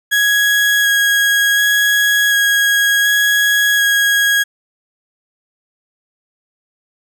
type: tone with vibrato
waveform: 35% pulse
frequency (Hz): 1656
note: G#6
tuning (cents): -5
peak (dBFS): -9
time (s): 0.11-4.44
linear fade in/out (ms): 20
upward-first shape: square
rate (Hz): 0.68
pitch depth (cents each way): 8
effects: none